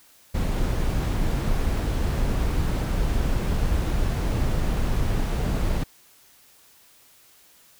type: noise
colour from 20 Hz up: brown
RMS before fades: -23 dBFS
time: 0.34-5.84 s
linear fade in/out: 10 ms
effects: white hiss -55 dBFS RMS until 7.79 s